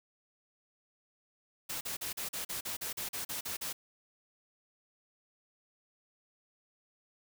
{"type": "noise bursts", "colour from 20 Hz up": "white", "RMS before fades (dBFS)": -38, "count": 13, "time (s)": [1.69, 3.73], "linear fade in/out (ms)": 10, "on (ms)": 120, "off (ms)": 40, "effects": []}